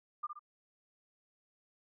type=tone with echo; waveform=sine; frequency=1201 Hz; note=D6; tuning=38 cents sharp; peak=-34 dBFS; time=0.23-0.27 s; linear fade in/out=10 ms; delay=62 ms; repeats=2; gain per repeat=-6 dB; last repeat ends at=0.394 s; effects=none